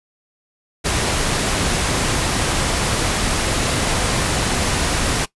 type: noise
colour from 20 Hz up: pink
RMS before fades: -19 dBFS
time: 0.84-5.26 s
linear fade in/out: 20 ms
effects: noise-tail reverb RT60 0.1 s tail -19 dB re dry + resampled to 24000 Hz